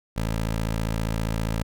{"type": "tone", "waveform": "15% pulse", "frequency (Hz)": 55, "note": "A1", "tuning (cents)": 0, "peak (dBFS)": -18, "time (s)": [0.16, 1.63], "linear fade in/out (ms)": 10, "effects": []}